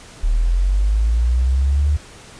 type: linear sweep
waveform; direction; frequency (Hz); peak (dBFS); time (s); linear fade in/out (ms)
sine; up; 36.83 to 75; -13; 0.23-1.97; 10
effects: pink hiss -41 dBFS RMS until 2.39 s + resampled to 22050 Hz